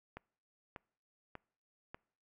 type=click train; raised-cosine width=0.5 ms; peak=-30 dBFS; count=4; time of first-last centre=0.17-1.945 s; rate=1.69 Hz; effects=noise-tail reverb RT60 0.6 s tail -26 dB re dry